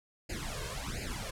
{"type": "noise with flanger", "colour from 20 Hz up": "pink", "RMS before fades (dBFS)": -38, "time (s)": [0.29, 1.31], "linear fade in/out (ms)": 10, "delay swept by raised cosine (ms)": [0.42, 1.92], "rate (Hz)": 1.4, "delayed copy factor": 1, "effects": ["low-pass 10000 Hz 12 dB/octave"]}